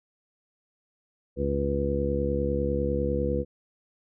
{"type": "harmonic tone", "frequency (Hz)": 70, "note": "C#2", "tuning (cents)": 18, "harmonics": [1, 2, 3, 4, 5, 6, 7], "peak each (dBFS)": [-30, -33, -32, -35, -33, -40, -28], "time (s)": [1.36, 3.45], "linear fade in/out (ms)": 50, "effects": []}